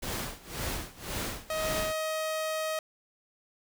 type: noise with tremolo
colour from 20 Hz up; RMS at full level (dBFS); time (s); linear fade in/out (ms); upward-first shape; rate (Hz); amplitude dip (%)
pink; -33; 0.02-1.93; 10; sine; 1.9; 90
type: tone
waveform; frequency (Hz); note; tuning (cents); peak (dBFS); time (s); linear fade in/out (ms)
sawtooth; 630; D#5; +21; -26; 1.5-2.79; 2
effects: none